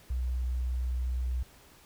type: tone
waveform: sine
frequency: 62.4 Hz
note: B1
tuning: 19 cents sharp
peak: -28 dBFS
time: 0.1-1.43 s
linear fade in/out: 5 ms
effects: pink hiss -57 dBFS RMS until 1.85 s